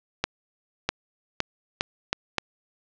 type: accelerating click train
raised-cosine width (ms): 0.2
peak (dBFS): -5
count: 6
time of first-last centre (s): 0.24-2.383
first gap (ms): 650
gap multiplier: 0.79
effects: low-pass 5000 Hz 12 dB/octave